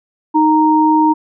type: tone pair together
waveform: sine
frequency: 311 / 930 Hz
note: D#4 / A#5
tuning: -1 / -4 cents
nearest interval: octave + perfect fifth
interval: 1897 cents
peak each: -11 dBFS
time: 0.34-1.14 s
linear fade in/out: 20 ms
effects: none